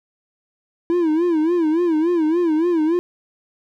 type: tone with vibrato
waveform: triangle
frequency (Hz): 329.6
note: E4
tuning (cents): 0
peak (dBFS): -13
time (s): 0.9-2.99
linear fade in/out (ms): 0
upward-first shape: sine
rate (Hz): 3.5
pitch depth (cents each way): 130
effects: none